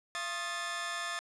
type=tone cluster; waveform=sawtooth; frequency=683 / 1070 / 1240 / 1750 Hz; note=F5 / C6 / D#6 / A6; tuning=-39 / +38 / -6 / -10 cents; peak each=-39 / -40 / -37 / -34 dBFS; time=0.15-1.19 s; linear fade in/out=0 ms; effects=resampled to 22050 Hz + 10-bit